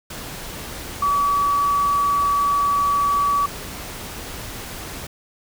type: tone in noise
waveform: sine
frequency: 1142 Hz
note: D6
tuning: 49 cents flat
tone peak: -16 dBFS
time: 1.02-3.46 s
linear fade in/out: 5 ms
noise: pink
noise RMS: -33 dBFS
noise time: 0.1-5.07 s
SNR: +14 dB
effects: none